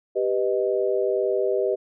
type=chord; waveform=sine; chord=G augmented; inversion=none; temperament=equal; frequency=392 / 493.9 / 622.3 Hz; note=G4 / B4 / D#5; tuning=0 / 0 / 0 cents; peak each=-23 / -25 / -26 dBFS; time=0.15-1.76 s; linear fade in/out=20 ms; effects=none